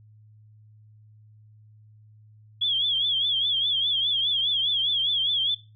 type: tone with vibrato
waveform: sine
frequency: 3322 Hz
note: G#7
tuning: in tune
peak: -21 dBFS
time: 2.61-5.55 s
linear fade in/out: 10 ms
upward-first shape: triangle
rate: 4.9 Hz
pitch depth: 120 cents each way
effects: noise-tail reverb RT60 0.3 s tail -18 dB re dry + added 107 Hz sine -50 dBFS peak until 5.75 s